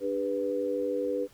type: chord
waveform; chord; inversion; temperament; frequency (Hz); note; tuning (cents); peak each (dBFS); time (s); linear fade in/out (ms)
sine; G major; second; equal with one note detuned; 293.7 / 401.6 / 493.9; D4 / G4 / B4; 0 / +42 / 0; -34 / -33 / -29; 0-1.28; 50
effects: pink hiss -59 dBFS RMS until 1.33 s